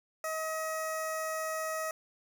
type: tone with notch filter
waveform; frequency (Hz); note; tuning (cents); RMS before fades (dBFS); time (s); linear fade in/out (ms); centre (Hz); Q
15% pulse; 635; D#5; +35; -35; 0.24-1.91; 2; 3100; 1
effects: none

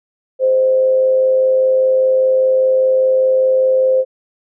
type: tone with amplitude modulation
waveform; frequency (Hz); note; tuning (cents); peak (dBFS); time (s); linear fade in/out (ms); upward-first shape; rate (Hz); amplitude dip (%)
sine; 520; C5; -11; -8; 0.39-4.05; 50; sine; 105; 35
effects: none

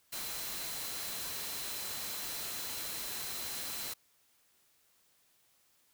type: tone in noise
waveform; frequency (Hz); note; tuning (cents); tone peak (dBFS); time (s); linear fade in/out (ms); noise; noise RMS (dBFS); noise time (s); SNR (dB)
sine; 4063; B7; +48; -47; 0.12-3.94; 10; white; -40; 0.12-3.94; -10
effects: white hiss -70 dBFS RMS until 5.93 s

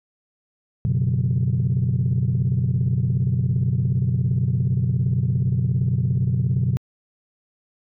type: tone cluster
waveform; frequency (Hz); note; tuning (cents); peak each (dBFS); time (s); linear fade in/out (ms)
sine; 92.5 / 123.1 / 140.4 / 181.7; F#2 / B2 / C#3 / F#3; 0 / -5 / +22 / -31; -25 / -19 / -23 / -26; 0.85-6.77; 0
effects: tanh soft clip ceiling -12 dBFS

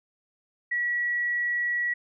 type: tone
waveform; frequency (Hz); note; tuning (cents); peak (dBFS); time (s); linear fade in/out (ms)
sine; 1930; B6; -40; -24; 0.71-1.94; 10
effects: none

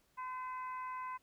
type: harmonic tone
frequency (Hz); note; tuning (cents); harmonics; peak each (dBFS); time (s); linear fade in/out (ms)
510; C5; -44; 2 / 3 / 4 / 5; -40 / -53 / -53 / -58; 0.17-1.18; 20
effects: pink hiss -73 dBFS RMS until 1.22 s

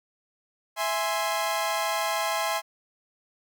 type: chord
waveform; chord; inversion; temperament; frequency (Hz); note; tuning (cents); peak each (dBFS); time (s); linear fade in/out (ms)
sawtooth; E augmented; none; equal; 659.3 / 830.6 / 1046.5; E5 / G#5 / B#5; 0 / 0 / 0; -26; 0.76-2.62; 50
effects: none

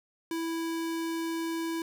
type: tone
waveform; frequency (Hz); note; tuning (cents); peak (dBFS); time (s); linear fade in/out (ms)
square; 329.6; E4; 0; -31; 0.31-1.82; 2
effects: none

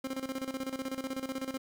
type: tone with tremolo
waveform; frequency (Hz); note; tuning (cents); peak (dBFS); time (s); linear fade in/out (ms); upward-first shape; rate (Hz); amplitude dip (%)
30% pulse; 264.9; C4; +22; -30; 0.04-1.58; 5; square; 16; 75
effects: none

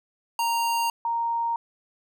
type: tone pair in turn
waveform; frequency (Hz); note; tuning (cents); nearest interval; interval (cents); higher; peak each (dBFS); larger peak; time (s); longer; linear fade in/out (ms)
square / sine; 930 / 930; A#5 / A#5; -4 / -4; unison; 0; neither; -23; neither; 0.39-0.9 / 1.05-1.56; neither; 2
effects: none

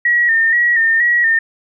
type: tone with vibrato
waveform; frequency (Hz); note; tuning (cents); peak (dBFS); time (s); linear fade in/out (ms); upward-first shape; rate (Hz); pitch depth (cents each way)
sine; 1864.7; A#6; 0; -10; 0.05-1.39; 5; square; 2.1; 46
effects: none

